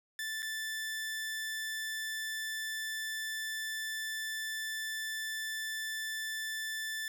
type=tone with dropouts; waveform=sawtooth; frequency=1760 Hz; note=A6; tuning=in tune; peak=-32 dBFS; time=0.19-7.08 s; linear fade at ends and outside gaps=1 ms; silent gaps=0.422-0.428 s; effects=none